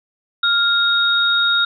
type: tone pair together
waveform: sine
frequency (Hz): 1400 / 3738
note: F6 / A#7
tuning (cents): +4 / +4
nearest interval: octave + perfect fourth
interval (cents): 1700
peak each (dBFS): -16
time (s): 0.43-1.65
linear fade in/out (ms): 5
effects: none